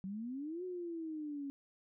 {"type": "exponential two-way sweep", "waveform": "sine", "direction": "up then down", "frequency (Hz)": [185, 370, 275.4], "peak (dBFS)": -39, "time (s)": [0.04, 1.5], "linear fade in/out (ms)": 0, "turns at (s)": 0.64, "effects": []}